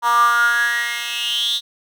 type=tone with high-pass filter sweep; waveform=10% pulse; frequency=236.8 Hz; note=A#3; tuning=27 cents sharp; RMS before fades=-18 dBFS; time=0.02-1.61 s; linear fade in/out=50 ms; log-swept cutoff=1000 to 3800 Hz; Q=9.4; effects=none